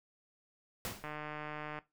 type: noise with exponential decay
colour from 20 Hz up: pink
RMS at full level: -36 dBFS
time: 0.85-1.16 s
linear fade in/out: 0 ms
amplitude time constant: 67 ms
type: click train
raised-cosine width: 0.5 ms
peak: -27 dBFS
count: 114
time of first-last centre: 1.04-1.788 s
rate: 151 Hz
effects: noise-tail reverb RT60 0.2 s tail -17 dB re dry